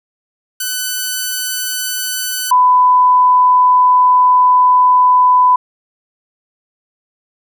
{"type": "tone pair in turn", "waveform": ["5% pulse", "sine"], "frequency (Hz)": [1501, 999.8], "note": ["F#6", "B5"], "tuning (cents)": [24, 21], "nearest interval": "perfect fifth", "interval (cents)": 703, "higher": "first", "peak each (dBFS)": -6, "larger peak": "neither", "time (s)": [[0.6, 2.51], [2.51, 5.56]], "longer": "second", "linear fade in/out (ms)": 5, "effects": []}